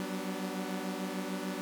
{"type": "chord", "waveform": "sawtooth", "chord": "G major seventh", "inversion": "third", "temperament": "equal with one note detuned", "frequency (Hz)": [185, 191.74, 246.9, 293.7], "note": ["F#3", "G3", "B3", "D4"], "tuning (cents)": [0, -38, 0, 0], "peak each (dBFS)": [-36, -35, -38, -37], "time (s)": [0, 1.61], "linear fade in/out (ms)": 0, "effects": []}